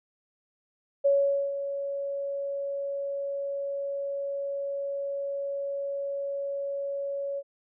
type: tone with ADSR envelope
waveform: sine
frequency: 559 Hz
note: C#5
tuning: 14 cents sharp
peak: -18 dBFS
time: 1.04-7.43 s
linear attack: 17 ms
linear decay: 460 ms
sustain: -11 dB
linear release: 49 ms
effects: none